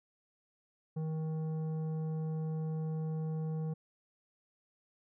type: tone with tanh clipping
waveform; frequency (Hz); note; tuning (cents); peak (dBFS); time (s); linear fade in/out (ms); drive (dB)
sine; 158; D#3; +27; -35; 0.96-3.74; 10; 10
effects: none